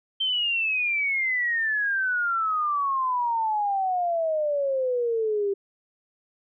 sine exponential sweep, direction down, 3136 to 392 Hz, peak -22 dBFS, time 0.2-5.54 s, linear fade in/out 10 ms, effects none

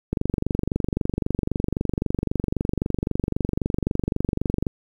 click train, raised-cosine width 3 ms, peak -9 dBFS, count 109, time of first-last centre 0.13-4.668 s, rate 23.8 Hz, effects 8-bit

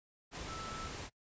sine tone in noise, 1318.5 Hz, E6, in tune, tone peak -44 dBFS, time 0.46-0.91 s, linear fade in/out 50 ms, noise pink, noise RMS -44 dBFS, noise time 0.31-1.1 s, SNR -3 dB, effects noise-tail reverb RT60 0.1 s tail -22 dB re dry + resampled to 16000 Hz

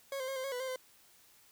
40% pulse tone with pitch steps, 549 / 520 / 539 / 520 / 547 / 494.7 / 524 / 514 Hz, C#5 / C5 / C#5 / C5 / C#5 / B4 / C5 / C5, -17 / -11 / -49 / -11 / -23 / +3 / +2 / -31 cents, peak -35 dBFS, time 0.12-0.76 s, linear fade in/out 2 ms, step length 80 ms, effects white hiss -63 dBFS RMS until 1.51 s

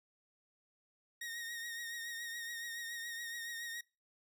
sawtooth tone with vibrato, 1864.7 Hz, A#6, in tune, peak -38 dBFS, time 1.21-3.81 s, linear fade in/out 5 ms, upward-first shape triangle, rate 7.1 Hz, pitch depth 42 cents each way, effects noise-tail reverb RT60 0.3 s tail -24 dB re dry

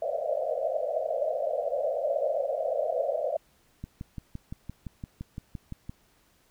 pink band-pass noise, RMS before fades -29 dBFS, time 0.02-3.37 s, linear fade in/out 5 ms, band 510 to 680 Hz, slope 96 dB/octave
click train, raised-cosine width 5 ms, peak -24 dBFS, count 13, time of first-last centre 3.84-5.895 s, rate 5.84 Hz
effects pink hiss -65 dBFS RMS until 6.5 s

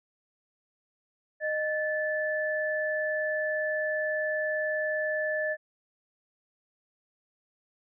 sine tone pair together, 617 / 1745.1 Hz, D#5 / A6, -15 / -15 cents, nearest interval octave + tritone, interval 1800 cents, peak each -29 / -30 dBFS, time 1.4-5.57 s, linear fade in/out 50 ms, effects none

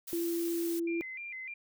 blue noise, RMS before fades -42 dBFS, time 0.07-0.8 s, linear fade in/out 10 ms
sine tone with pitch glide, 338.8 to 336.3 Hz, E4 to E4, +48 to +35 cents, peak -30 dBFS, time 0.13-1.01 s, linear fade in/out 0 ms, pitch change -13 cents, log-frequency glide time 0.48-0.89 s
sine tone with vibrato, 2212 Hz, C#7, 4 cents flat, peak -39 dBFS, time 0.87-1.54 s, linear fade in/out 5 ms, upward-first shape square, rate 3.3 Hz, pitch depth 130 cents each way
effects none

